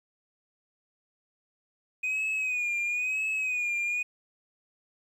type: tone with vibrato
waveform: sine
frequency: 2489 Hz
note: D#7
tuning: in tune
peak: -24 dBFS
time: 2.03-4.03 s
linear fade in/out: 10 ms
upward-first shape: sine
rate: 1 Hz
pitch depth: 67 cents each way
effects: tanh soft clip ceiling -26 dBFS + 10-bit